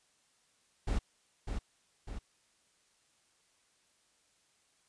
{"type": "noise with echo", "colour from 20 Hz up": "brown", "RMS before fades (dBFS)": -31, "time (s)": [0.87, 0.99], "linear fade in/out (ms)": 10, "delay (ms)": 600, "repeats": 2, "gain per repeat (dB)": -5, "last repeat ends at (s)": 2.19, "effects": ["white hiss -71 dBFS RMS until 4.88 s", "resampled to 22050 Hz"]}